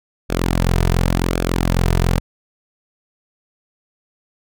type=tone with flanger; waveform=sawtooth; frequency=43.65 Hz; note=F1; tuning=in tune; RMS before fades=-17 dBFS; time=0.29-2.2 s; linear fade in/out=20 ms; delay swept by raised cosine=1 to 3.7 ms; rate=0.9 Hz; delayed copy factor=-0.6; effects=none